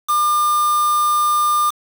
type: tone with quantisation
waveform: triangle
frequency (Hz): 1200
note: D6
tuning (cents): +37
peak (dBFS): -12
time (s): 0.08-1.71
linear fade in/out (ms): 20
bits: 4
effects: none